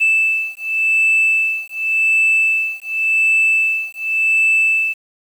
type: beating tone pair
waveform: sine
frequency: 2637 / 2637.89 Hz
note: E7 / E7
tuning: 0 / +1 cents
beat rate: 0.89 Hz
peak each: -15 dBFS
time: 0-4.94 s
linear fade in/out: 20 ms
effects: tanh soft clip ceiling -8 dBFS + 7-bit